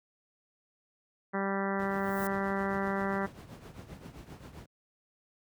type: harmonic tone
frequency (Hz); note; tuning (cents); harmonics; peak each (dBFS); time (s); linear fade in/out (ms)
196; G3; 0; 1 / 2 / 3 / 4 / 5 / 6 / 7 / 8 / 9 / 10; -33 / -36 / -38 / -39 / -40 / -41 / -41 / -42 / -43 / -43; 1.33-3.27; 20
type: noise with exponential growth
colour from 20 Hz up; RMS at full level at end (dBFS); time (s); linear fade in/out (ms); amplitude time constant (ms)
violet; -40; 1.76-2.27; 1; 110
type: noise with tremolo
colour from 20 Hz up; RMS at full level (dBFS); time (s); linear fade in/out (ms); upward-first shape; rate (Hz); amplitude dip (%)
brown; -39; 1.79-4.66; 5; triangle; 7.6; 70
effects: high-pass 100 Hz 12 dB/octave